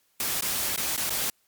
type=noise with dropouts; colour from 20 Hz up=white; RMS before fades=-28 dBFS; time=0.2-1.3 s; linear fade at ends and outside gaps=2 ms; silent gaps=0.409-0.422 / 0.762-0.776 / 0.964-0.976 / 1.096-1.104 s; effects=white hiss -68 dBFS RMS until 1.47 s + MP3 96 kbps